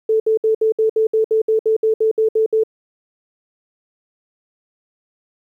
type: tone bursts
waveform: sine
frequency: 440 Hz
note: A4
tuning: in tune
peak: -12 dBFS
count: 15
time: 0.09-2.636 s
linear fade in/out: 5 ms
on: 110 ms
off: 64 ms
effects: 9-bit